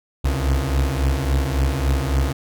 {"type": "beating tone pair", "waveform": "35% pulse", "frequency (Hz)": [65.4, 69], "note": ["C2", "C#2"], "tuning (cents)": [0, -7], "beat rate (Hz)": 3.6, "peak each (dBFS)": [-20, -18], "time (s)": [0.24, 2.33], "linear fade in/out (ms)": 10, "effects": []}